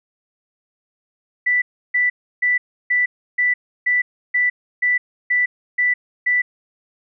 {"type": "tone bursts", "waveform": "sine", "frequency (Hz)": 1975.5, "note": "B6", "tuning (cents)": 0, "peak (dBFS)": -14, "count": 11, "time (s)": [1.46, 6.42], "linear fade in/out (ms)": 10, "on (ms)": 160, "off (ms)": 320, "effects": []}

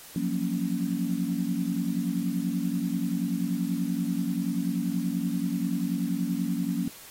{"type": "chord", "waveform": "sine", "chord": "Gb major seventh", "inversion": "third", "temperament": "equal", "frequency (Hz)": [174.61, 185, 233.1, 277.2], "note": ["F3", "Gb3", "Bb3", "Db4"], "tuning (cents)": [0, 0, 0, 0], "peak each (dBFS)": -31, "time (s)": [0.16, 6.88], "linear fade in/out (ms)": 2, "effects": ["white hiss -47 dBFS RMS until 7.1 s", "AAC 48 kbps"]}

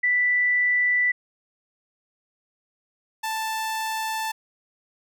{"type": "tone pair in turn", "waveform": ["sine", "sawtooth"], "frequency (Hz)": [1976, 881.9], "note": ["B6", "A5"], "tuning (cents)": [0, 4], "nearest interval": "octave + major second", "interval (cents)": 1396, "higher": "first", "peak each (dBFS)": [-18, -22], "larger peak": "first", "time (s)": [[0.03, 1.12], [3.23, 4.32]], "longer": "neither", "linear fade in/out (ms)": 10, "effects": []}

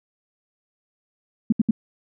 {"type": "tone bursts", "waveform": "sine", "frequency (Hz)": 221.9, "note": "A3", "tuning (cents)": 15, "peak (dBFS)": -13, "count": 3, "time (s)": [1.5, 1.71], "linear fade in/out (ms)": 5, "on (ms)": 24, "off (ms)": 69, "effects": []}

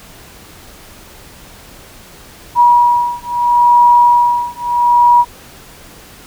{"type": "beating tone pair", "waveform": "sine", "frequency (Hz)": [962, 962.75], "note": ["B5", "B5"], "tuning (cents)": [-46, -44], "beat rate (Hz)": 0.75, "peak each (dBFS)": -10, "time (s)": [2.55, 5.25], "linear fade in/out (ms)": 50, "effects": ["pink hiss -38 dBFS RMS until 6.26 s"]}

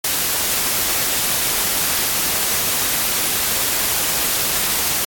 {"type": "noise", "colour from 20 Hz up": "white", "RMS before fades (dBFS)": -19, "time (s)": [0.04, 5.05], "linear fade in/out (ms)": 5, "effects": ["AAC 64 kbps"]}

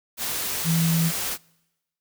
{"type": "tone in noise", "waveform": "sine", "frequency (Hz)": 164.81, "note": "E3", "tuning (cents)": 0, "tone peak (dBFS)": -19, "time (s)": [0.64, 1.12], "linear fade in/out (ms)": 50, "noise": "white", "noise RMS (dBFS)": -28, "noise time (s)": [0.17, 1.38], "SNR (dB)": 6, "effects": ["noise-tail reverb RT60 1.0 s tail -26 dB re dry"]}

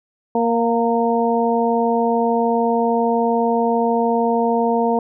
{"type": "harmonic tone with a mistuned harmonic", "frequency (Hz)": 233.1, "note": "A#3", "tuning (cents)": 0, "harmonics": [1, 2, 3, 4], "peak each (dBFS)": [-20, -19, -21, -22], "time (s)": [0.35, 4.99], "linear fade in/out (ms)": 2, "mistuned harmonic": 4, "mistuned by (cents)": -22, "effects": []}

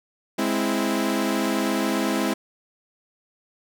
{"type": "chord", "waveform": "sawtooth", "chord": "Ab augmented", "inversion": "none", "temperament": "equal", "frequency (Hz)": [207.7, 261.6, 329.6], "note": ["Ab3", "C4", "E4"], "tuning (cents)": [0, 0, 0], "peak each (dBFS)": [-22, -22, -22], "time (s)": [0.38, 2.34], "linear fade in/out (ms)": 10, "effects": []}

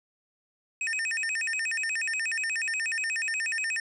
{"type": "tone with vibrato", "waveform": "square", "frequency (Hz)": 2143, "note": "C7", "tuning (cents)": 41, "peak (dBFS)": -28, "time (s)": [0.81, 3.8], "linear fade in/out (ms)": 2, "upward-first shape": "square", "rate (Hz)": 8.3, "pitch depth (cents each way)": 290, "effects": ["resampled to 24000 Hz"]}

